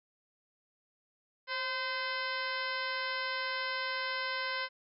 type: harmonic tone with a mistuned harmonic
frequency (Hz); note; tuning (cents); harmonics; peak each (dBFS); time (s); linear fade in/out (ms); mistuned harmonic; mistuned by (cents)
514; C5; -31; 1 / 2 / 3 / 4 / 5 / 6 / 7 / 8 / 9 / 10; -43 / -39 / -38 / -39 / -47 / -44 / -50 / -45 / -49 / -45; 1.47-4.69; 50; 1; +56
effects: none